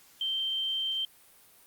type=tone; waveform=sine; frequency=3131 Hz; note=G7; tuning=3 cents flat; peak=-28 dBFS; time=0.21-1.05 s; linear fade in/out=2 ms; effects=white hiss -58 dBFS RMS until 1.66 s + Opus 48 kbps